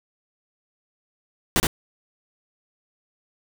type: noise with echo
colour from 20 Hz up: pink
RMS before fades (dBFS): -19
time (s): 1.56-1.6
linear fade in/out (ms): 0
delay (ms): 69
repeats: 1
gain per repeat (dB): -2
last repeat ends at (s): 1.669
effects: none